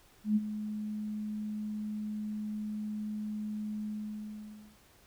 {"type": "tone with ADSR envelope", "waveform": "sine", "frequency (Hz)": 212.1, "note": "G#3", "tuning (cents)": 37, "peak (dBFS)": -22, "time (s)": [0.24, 4.78], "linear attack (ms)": 120, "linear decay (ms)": 34, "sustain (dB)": -12, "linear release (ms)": 910, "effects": ["pink hiss -62 dBFS RMS until 5.06 s"]}